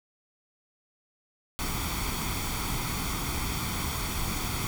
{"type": "noise with comb filter", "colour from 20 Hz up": "pink", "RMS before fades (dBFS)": -31, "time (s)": [1.59, 4.67], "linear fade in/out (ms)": 0, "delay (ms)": 0.88, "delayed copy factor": 0.6, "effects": []}